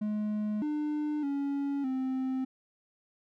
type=tone with pitch steps; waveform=triangle; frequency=211.3 / 299.9 / 280.8 / 261.2 Hz; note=G#3 / D4 / C#4 / C4; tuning=+30 / +36 / +22 / -3 cents; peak=-27 dBFS; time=0.01-2.45 s; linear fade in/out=10 ms; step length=610 ms; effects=none